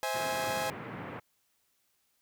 sawtooth chord, C augmented, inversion none, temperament equal with one note detuned, 523.3 / 648.3 / 830.6 Hz, C5 / E5 / G#5, 0 / -29 / 0 cents, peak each -32 / -33 / -30 dBFS, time 0.03-0.7 s, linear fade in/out 0 ms
pink band-pass noise, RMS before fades -42 dBFS, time 0.14-1.2 s, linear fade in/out 10 ms, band 110 to 2200 Hz, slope 24 dB/octave
effects white hiss -74 dBFS RMS until 2.21 s

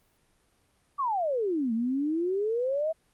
sine exponential two-way sweep, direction down then up, 1174.7 to 220 to 657 Hz, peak -25 dBFS, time 0.98-2.93 s, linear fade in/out 20 ms, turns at 1.73 s, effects pink hiss -68 dBFS RMS until 3.13 s + Opus 32 kbps

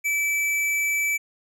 square tone, 2310 Hz, D7, 29 cents flat, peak -22 dBFS, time 0.04-1.18 s, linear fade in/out 20 ms, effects none

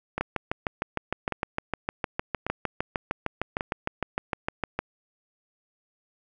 two click trains, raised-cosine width 0.5 ms, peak -11 / -13 dBFS, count 31 / 4, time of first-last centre 0.21-4.79 / 0.18-3.609 s, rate 6.55 / 0.875 Hz, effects none

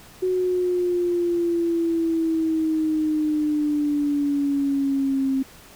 sine exponential sweep, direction down, 370.5 to 265.8 Hz, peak -19 dBFS, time 0.22-5.43 s, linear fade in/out 10 ms, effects pink hiss -47 dBFS RMS until 5.75 s

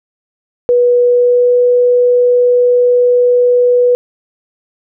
sine tone with pitch glide, 487.5 to 490.9 Hz, B4 to B4, -23 to -10 cents, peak -6 dBFS, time 0.69-3.95 s, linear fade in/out 0 ms, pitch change +13 cents, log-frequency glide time 1.02-1.56 s, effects none

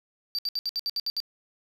triangle tone bursts, 4652 Hz, D8, 17 cents flat, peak -25 dBFS, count 9, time 0.35-1.202 s, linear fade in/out 0 ms, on 36 ms, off 66 ms, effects 10-bit

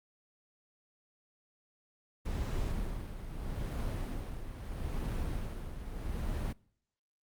brown noise with tremolo, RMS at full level -34 dBFS, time 2.25-6.53 s, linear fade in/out 10 ms, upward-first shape sine, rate 0.78 Hz, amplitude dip 60%, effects noise-tail reverb RT60 0.7 s tail -25 dB re dry + Opus 48 kbps

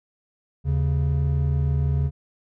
triangle tone pair together, 77.78 / 138.5 Hz, D#2 / C#3, 0 / -1 cents, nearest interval minor seventh, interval 999 cents, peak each -20 dBFS, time 0.64-2.11 s, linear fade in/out 50 ms, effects none

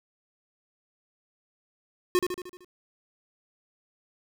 square tone with echo, 361.2 Hz, F#4, 42 cents flat, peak -20 dBFS, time 2.15-2.19 s, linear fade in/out 0 ms, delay 76 ms, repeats 6, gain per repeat -5 dB, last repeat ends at 2.646 s, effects none

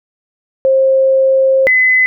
sine tone pair in turn, 532 / 2023 Hz, C5 / B6, +29 / +41 cents, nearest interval octave + major seventh, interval 2312 cents, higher second, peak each -7 dBFS, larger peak neither, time 0.65-1.67 / 1.67-2.06 s, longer first, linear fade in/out 0 ms, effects none

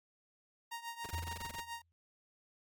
sawtooth tone with tremolo, 932.3 Hz, A#5, in tune, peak -35 dBFS, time 0.71-1.82 s, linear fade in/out 10 ms, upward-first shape triangle, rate 7.1 Hz, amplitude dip 85%
pink noise bursts, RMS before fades -45 dBFS, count 13, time 1.04-1.603 s, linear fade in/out 5 ms, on 23 ms, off 22 ms
sine tone with exponential decay, 84.5 Hz, E2, 43 cents sharp, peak -35 dBFS, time 1.13-1.92 s, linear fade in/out 0 ms, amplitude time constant 170 ms
effects MP3 96 kbps

